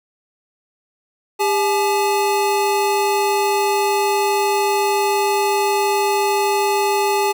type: tone pair together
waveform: square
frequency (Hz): 400.4 / 853.3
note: G4 / G#5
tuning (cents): +37 / +47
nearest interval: octave + minor second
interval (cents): 1310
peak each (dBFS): -19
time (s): 1.39-7.33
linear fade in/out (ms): 20
effects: none